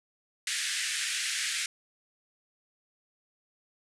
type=band-pass noise; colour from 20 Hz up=pink; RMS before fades=-32 dBFS; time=0.47-1.66 s; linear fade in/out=2 ms; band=1600 to 10000 Hz; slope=48 dB/octave; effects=none